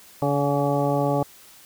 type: harmonic tone with a mistuned harmonic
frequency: 142.6 Hz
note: C#3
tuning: 49 cents sharp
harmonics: 1 / 2 / 3 / 4 / 5 / 6 / 8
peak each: -25 / -26 / -28 / -25 / -29 / -28 / -34 dBFS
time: 0.22-1.23 s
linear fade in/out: 2 ms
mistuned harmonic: 6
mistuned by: -29 cents
effects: white hiss -49 dBFS RMS until 1.65 s